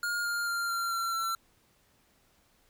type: tone with pitch steps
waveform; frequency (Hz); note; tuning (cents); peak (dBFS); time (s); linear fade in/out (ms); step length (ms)
square; 1421 / 1406.3 / 1391.8 / 1377.4 / 1363.1 / 1349; F6 / F6 / F6 / F6 / F6 / E6; +30 / +12 / -6 / -24 / -42 / +40; -30; 0.03-1.35; 2; 220
effects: pink hiss -67 dBFS RMS until 2.69 s